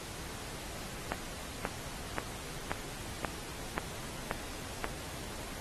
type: click train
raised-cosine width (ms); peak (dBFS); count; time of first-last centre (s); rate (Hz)
0.5; -16; 8; 1.12-4.843; 1.88
effects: pink hiss -44 dBFS RMS until 5.6 s + AAC 32 kbps